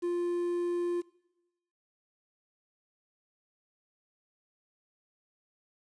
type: tone with quantisation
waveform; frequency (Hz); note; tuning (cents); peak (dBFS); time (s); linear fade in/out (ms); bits
triangle; 349.2; F4; 0; -26; 0.02-1.02; 20; 9
effects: noise-tail reverb RT60 0.9 s tail -21 dB re dry + resampled to 22050 Hz